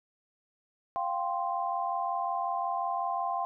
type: chord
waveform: sine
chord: F suspended second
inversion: none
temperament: equal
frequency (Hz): 698.5 / 784 / 1046.5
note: F5 / G5 / C6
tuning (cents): 0 / 0 / 0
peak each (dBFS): -33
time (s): 0.96-3.45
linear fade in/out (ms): 0
effects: none